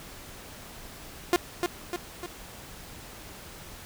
sawtooth tone with echo, 352.3 Hz, F4, 15 cents sharp, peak -15 dBFS, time 1.33-1.36 s, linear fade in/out 0 ms, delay 300 ms, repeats 3, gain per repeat -5 dB, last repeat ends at 2.26 s, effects pink hiss -45 dBFS RMS until 3.85 s

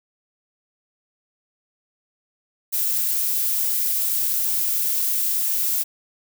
violet noise, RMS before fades -22 dBFS, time 2.72-5.84 s, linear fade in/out 20 ms, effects none

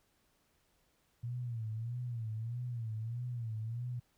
sine tone with vibrato, 116.3 Hz, A#2, 4 cents flat, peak -36 dBFS, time 1.23-4 s, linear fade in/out 10 ms, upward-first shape sine, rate 1.6 Hz, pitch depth 110 cents each way, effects pink hiss -74 dBFS RMS until 4.17 s

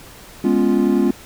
triangle chord, C# dominant seventh, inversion second, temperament equal, 207.7 / 246.9 / 277.2 / 349.2 Hz, G#3 / B3 / C#4 / E#4, 0 / 0 / 0 / 0 cents, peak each -17 dBFS, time 0.44-1.11 s, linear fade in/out 5 ms, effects pink hiss -41 dBFS RMS until 1.25 s

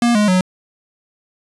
square tone with pitch steps, 237.5 / 209.2 / 184.2 Hz, A#3 / G#3 / F#3, +33 / +13 / -7 cents, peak -12 dBFS, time 0.02-0.41 s, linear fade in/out 2 ms, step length 130 ms, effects resampled to 24000 Hz

